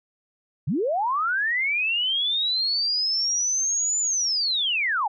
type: linear two-way sweep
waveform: sine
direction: up then down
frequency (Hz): 111.4 to 7100 to 750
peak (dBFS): -21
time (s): 0.67-5.08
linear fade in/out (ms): 10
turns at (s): 4
effects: none